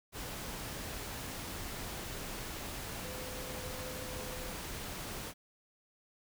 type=tone in noise; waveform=sine; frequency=509 Hz; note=C5; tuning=48 cents flat; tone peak=-47 dBFS; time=3.01-4.54 s; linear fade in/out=50 ms; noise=pink; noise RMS=-42 dBFS; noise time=0.12-5.34 s; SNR=-8 dB; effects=none